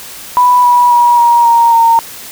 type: tone with pitch steps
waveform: sine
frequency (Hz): 987.8 / 973.6 / 959.7 / 945.9 / 932.4 / 919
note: B5 / B5 / B5 / A#5 / A#5 / A#5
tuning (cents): 0 / -25 / -50 / +25 / 0 / -25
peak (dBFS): -4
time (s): 0.37-1.99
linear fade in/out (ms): 0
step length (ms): 270
effects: white hiss -29 dBFS RMS until 2.31 s